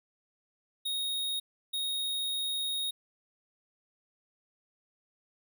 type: tone bursts at uneven times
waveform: square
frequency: 3741 Hz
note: A#7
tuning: 5 cents sharp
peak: -31 dBFS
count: 2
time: 0.85-1.4 / 1.73-2.91 s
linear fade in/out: 10 ms
effects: none